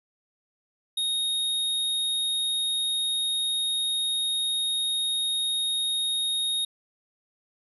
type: tone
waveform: square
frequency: 3729 Hz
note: A#7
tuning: in tune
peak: -25 dBFS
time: 0.97-6.65 s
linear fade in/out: 5 ms
effects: resampled to 32000 Hz